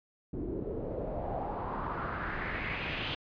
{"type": "noise with low-pass filter sweep", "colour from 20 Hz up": "pink", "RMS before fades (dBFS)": -36, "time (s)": [0.33, 3.15], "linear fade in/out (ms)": 5, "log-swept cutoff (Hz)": [320, 3200], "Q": 3.5, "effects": ["resampled to 11025 Hz"]}